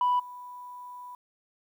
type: tone with level steps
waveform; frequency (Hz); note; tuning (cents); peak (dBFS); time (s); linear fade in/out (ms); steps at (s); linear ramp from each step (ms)
sine; 987.8; B5; 0; -20 / -40; 0.01-1.15; 2; 0.19; 10
effects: tanh soft clip ceiling -19 dBFS + 10-bit